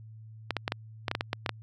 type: clicks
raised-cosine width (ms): 0.3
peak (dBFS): -12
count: 11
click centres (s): 0.507 / 0.567 / 0.679 / 0.721 / 1.082 / 1.114 / 1.151 / 1.209 / 1.331 / 1.462 / 1.493
effects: added 110 Hz sine -45 dBFS peak until 1.62 s